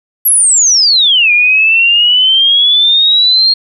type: exponential two-way sweep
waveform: sine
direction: down then up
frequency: 11790 to 2400 to 4261 Hz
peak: -5 dBFS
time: 0.25-3.54 s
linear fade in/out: 10 ms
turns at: 1.32 s
effects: none